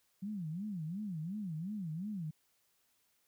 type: tone with vibrato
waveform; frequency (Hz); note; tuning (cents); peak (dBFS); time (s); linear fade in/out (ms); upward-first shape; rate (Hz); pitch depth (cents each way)
sine; 181.8; F#3; -30; -37; 0.22-2.31; 10; sine; 2.8; 290
effects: white hiss -75 dBFS RMS until 3.27 s